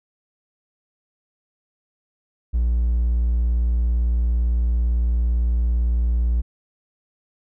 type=tone; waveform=triangle; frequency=58.9 Hz; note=A#1; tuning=19 cents sharp; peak=-14 dBFS; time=2.53-6.42 s; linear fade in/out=20 ms; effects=tanh soft clip ceiling -10 dBFS